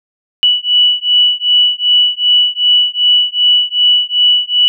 sine beating tone pair, 2951 / 2953.6 Hz, F#7 / F#7, -5 / -4 cents, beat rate 2.6 Hz, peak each -11 dBFS, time 0.43-4.68 s, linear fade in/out 0 ms, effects none

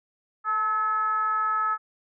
sine tone with frequency modulation, 1293 Hz, E6, 34 cents flat, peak -22 dBFS, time 0.44-1.78 s, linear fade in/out 50 ms, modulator 416 Hz, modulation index 0.52, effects none

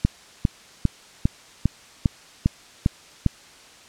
click train, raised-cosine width 5 ms, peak -5 dBFS, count 9, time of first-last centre 0.05-3.263 s, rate 2.49 Hz, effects white hiss -48 dBFS RMS until 3.88 s + low-pass 7000 Hz 12 dB/octave

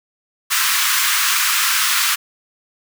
pink high-pass noise, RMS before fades -17 dBFS, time 0.5-2.16 s, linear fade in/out 20 ms, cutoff 1100 Hz, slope 48 dB/octave, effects none

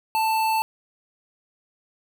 square tone with notch filter, 884 Hz, A5, 8 cents sharp, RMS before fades -22 dBFS, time 0.15-0.62 s, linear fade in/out 0 ms, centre 6500 Hz, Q 1.9, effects none

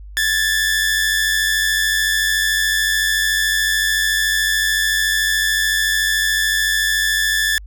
sawtooth tone pair together, 1666.3 / 1760 Hz, G#6 / A6, +5 / 0 cents, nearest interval minor second, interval 95 cents, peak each -18 / -13 dBFS, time 0.17-7.58 s, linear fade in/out 0 ms, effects added 50 Hz sine -33 dBFS peak until 7.66 s

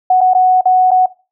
sine tone with dropouts, 740 Hz, F#5, in tune, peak -6 dBFS, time 0.1-1.06 s, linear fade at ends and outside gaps 5 ms, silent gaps 0.208-0.212 / 0.336-0.348 / 0.611-0.655 / 0.908-0.914 s, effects noise-tail reverb RT60 0.3 s tail -19 dB re dry

